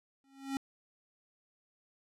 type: tone with exponential growth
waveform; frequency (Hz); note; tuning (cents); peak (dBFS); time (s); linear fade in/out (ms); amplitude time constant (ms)
square; 271.8; C#4; -34; -31; 0.24-0.57; 1; 71
effects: low-pass 12000 Hz 12 dB/octave